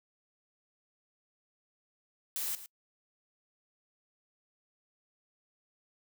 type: noise with echo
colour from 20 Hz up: blue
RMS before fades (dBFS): -35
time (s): 2.36-2.55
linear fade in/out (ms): 0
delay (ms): 110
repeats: 1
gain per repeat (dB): -13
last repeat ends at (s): 2.66
effects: noise-tail reverb RT60 0.1 s tail -26 dB re dry